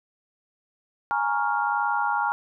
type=chord; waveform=sine; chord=Bb minor seventh; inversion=third; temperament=equal; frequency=830.6 / 932.3 / 1108.7 / 1396.9 Hz; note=Ab5 / Bb5 / Db6 / F6; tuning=0 / 0 / 0 / 0 cents; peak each=-26 / -27 / -31 / -27 dBFS; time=1.11-2.32 s; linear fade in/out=0 ms; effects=none